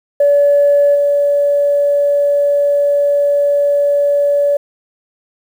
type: tone with level steps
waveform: sine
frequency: 573 Hz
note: D5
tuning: 43 cents flat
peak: -6 / -9 dBFS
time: 0.2-4.57 s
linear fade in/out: 5 ms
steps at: 0.94 s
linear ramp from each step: 20 ms
effects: tanh soft clip ceiling -3 dBFS + 7-bit